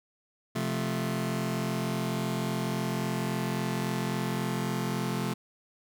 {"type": "chord", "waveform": "sawtooth", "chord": "F major", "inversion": "second", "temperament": "just", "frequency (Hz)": [130.96, 174.61, 218.3], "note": ["C3", "F3", "A3"], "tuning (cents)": [2, 0, -13], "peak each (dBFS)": -29, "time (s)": [0.55, 5.34], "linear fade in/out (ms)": 10, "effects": []}